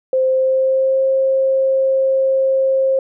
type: tone with pitch glide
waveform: sine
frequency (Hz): 521 to 532.6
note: C5 to C5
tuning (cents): -7 to +31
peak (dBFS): -12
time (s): 0.13-2.99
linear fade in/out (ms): 2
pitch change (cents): +38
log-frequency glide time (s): 0.25-1.04
effects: none